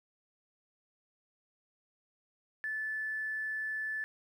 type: tone with tanh clipping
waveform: triangle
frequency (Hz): 1744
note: A6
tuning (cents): -16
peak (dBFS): -33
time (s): 2.64-4.04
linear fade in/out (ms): 0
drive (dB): 2
effects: none